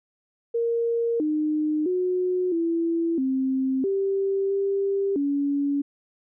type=tone with pitch steps; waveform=sine; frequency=465.5 / 305.4 / 364.6 / 333.6 / 263.8 / 391.1 / 394.8 / 283.3 Hz; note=A#4 / D#4 / F#4 / E4 / C4 / G4 / G4 / C#4; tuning=-2 / -32 / -25 / +21 / +14 / -4 / +12 / +38 cents; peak=-21 dBFS; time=0.54-5.82 s; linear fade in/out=10 ms; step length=660 ms; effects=none